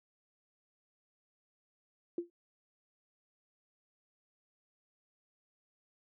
sine tone with exponential decay, 344.9 Hz, F4, 22 cents flat, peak -28 dBFS, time 2.18-2.3 s, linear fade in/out 2 ms, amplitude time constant 24 ms, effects high-pass 200 Hz 12 dB/octave

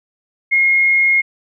sine tone, 2149 Hz, C7, 46 cents sharp, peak -10 dBFS, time 0.51-1.22 s, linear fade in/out 20 ms, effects none

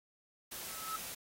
white noise, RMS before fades -44 dBFS, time 0.51-1.15 s, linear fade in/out 10 ms
triangle tone with exponential growth, 1300 Hz, E6, 24 cents flat, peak -33 dBFS, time 0.52-0.96 s, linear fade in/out 5 ms, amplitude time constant 95 ms
effects AAC 48 kbps

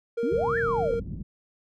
triangle tone with pitch glide, 466.5 to 463.3 Hz, A#4 to A#4, +1 to -11 cents, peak -23 dBFS, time 0.17-1 s, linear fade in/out 10 ms, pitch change -12 cents, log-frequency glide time 0.47-0.54 s
sine exponential two-way sweep, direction up then down, 220 to 1833 to 456.2 Hz, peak -26 dBFS, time 0.23-0.94 s, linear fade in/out 2 ms, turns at 0.58 s
white low-pass noise, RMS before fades -35 dBFS, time 0.31-1.23 s, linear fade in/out 10 ms, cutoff 200 Hz, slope 24 dB/octave
effects none

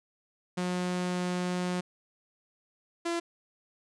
sawtooth tone pair in turn, 179.9 / 339.6 Hz, F#3 / F4, -48 / -48 cents, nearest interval major seventh, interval 1100 cents, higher second, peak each -25 dBFS, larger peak neither, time 0.57-1.81 / 3.05-3.2 s, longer first, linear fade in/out 10 ms, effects resampled to 22050 Hz

